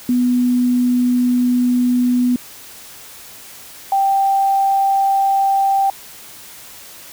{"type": "tone pair in turn", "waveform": "sine", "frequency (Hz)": [246.9, 783.9], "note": ["B3", "G5"], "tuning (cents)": [0, 0], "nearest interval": "octave + minor sixth", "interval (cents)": 2000, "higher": "second", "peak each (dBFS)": -12, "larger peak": "neither", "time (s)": [[0.09, 2.36], [3.92, 5.9]], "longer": "first", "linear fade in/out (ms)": 2, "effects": ["white hiss -38 dBFS RMS until 7.12 s"]}